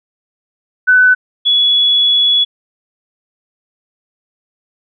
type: tone pair in turn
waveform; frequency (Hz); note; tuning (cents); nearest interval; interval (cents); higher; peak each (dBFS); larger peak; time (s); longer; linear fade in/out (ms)
sine; 1502 / 3389; F#6 / G#7; +26 / +34; octave + major second; 1408; second; -5 / -8; first; 0.87-1.15 / 1.45-2.45; second; 20
effects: none